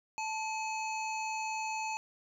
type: harmonic tone with a mistuned harmonic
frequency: 876 Hz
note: A5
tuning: 8 cents flat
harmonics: 1 / 3 / 5 / 7 / 8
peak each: -35 / -39 / -49 / -49 / -47 dBFS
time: 0.18-1.97 s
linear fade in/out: 0 ms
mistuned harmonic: 3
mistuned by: -54 cents
effects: 11-bit